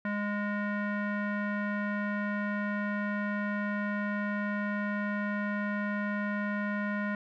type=tone with low-pass filter; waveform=square; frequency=205.9 Hz; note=G#3; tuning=15 cents flat; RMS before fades=-32 dBFS; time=0.05-7.15 s; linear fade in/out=2 ms; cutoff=1700 Hz; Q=5.4; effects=none